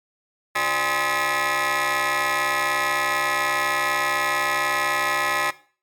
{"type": "ring-modulated tone", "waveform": "15% pulse", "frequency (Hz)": 224.1, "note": "A3", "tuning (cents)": 32, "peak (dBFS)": -11, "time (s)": [0.55, 5.51], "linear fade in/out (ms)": 10, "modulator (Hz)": 1490, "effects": ["noise-tail reverb RT60 0.4 s tail -17 dB re dry", "MP3 96 kbps"]}